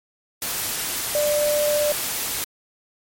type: tone in noise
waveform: sine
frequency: 593 Hz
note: D5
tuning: 17 cents sharp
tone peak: -18 dBFS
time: 1.15-1.92 s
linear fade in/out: 0 ms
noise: white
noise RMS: -26 dBFS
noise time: 0.42-2.44 s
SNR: +5 dB
effects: MP3 64 kbps